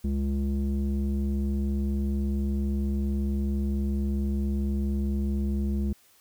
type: tone with low-pass filter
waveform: square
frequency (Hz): 68.9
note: C#2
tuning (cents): -10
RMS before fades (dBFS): -27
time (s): 0.04-5.93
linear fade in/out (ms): 5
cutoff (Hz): 260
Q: 4.1
effects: white hiss -60 dBFS RMS until 6.2 s